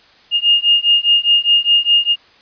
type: beating tone pair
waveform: sine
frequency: 2834 / 2838.9 Hz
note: F7 / F7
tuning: +25 / +28 cents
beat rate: 4.9 Hz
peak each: -13 dBFS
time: 0.31-2.16 s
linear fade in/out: 50 ms
effects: white hiss -48 dBFS RMS until 2.41 s + resampled to 11025 Hz